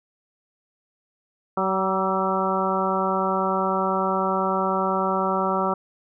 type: harmonic tone with a mistuned harmonic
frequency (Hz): 190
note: F#3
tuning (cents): +46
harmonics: 1 / 2 / 3 / 4 / 5 / 6 / 7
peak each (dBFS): -28 / -28 / -28 / -28 / -28 / -28 / -28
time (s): 1.57-5.74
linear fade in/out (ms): 5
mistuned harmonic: 6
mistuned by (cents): +36
effects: none